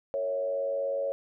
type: tone with frequency modulation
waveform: sine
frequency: 554.4 Hz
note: C#5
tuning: in tune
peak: -27 dBFS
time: 0.14-1.12 s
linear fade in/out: 0 ms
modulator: 96.1 Hz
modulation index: 0.62
effects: none